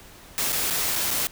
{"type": "noise with dropouts", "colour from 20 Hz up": "white", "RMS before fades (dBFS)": -25, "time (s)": [0.38, 1.27], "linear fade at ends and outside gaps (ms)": 0, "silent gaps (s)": [[0.522, 0.528], [0.701, 0.707], [0.956, 0.96], [1.106, 1.111]], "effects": ["pink hiss -47 dBFS RMS until 1.31 s"]}